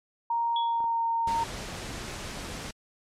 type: tone with pitch glide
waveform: sine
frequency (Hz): 932.3 to 920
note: A#5 to A#5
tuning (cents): 0 to -23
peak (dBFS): -24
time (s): 0.3-1.44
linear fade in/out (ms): 5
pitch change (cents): -23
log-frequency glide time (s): 0.56-1.04
type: tone with exponential decay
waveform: sine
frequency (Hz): 3370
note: G#7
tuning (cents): +25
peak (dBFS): -29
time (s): 0.56-0.86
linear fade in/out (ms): 2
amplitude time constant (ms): 65
type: clicks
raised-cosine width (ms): 1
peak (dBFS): -31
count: 2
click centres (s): 0.805 / 0.842
type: noise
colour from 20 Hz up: pink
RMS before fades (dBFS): -37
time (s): 1.27-2.71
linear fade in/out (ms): 5
effects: low-pass 8000 Hz 12 dB/octave + MP3 64 kbps